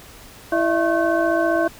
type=tone cluster; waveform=sine; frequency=331.9 / 612 / 667 / 1086 / 1528 Hz; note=E4 / D#5 / E5 / C#6 / G6; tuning=+12 / -29 / +20 / -36 / -45 cents; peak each=-21 / -24 / -20 / -28 / -25 dBFS; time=0.52-1.68 s; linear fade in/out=5 ms; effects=pink hiss -43 dBFS RMS until 1.79 s